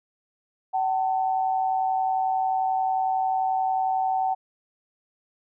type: tone pair together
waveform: sine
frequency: 758.8 / 890 Hz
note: F#5 / A5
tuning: +43 / +20 cents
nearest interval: minor third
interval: 277 cents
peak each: -22 / -29 dBFS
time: 0.73-4.35 s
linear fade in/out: 20 ms
effects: none